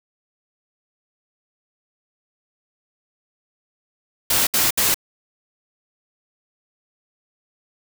white noise bursts, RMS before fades -18 dBFS, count 3, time 4.3-4.944 s, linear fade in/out 5 ms, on 170 ms, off 67 ms, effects none

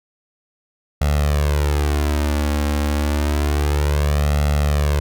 sawtooth tone with flanger, 73.3 Hz, D2, 3 cents flat, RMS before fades -18 dBFS, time 1.01-5 s, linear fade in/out 5 ms, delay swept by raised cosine 1.5 to 3.7 ms, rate 0.29 Hz, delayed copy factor +0.8, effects none

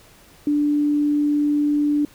sine tone, 293.7 Hz, D4, in tune, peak -16 dBFS, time 0.47-2.05 s, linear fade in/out 2 ms, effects pink hiss -50 dBFS RMS until 2.14 s

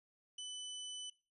sawtooth tone, 3000 Hz, F#7, 23 cents sharp, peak -40 dBFS, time 0.38-1.1 s, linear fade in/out 5 ms, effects noise-tail reverb RT60 0.3 s tail -18 dB re dry + resampled to 24000 Hz

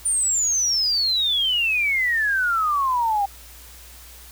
sine exponential sweep, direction down, 9250 to 784 Hz, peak -18 dBFS, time 0.05-3.26 s, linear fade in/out 10 ms, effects added 60 Hz sine -45 dBFS peak until 4.31 s + white hiss -45 dBFS RMS until 4.31 s

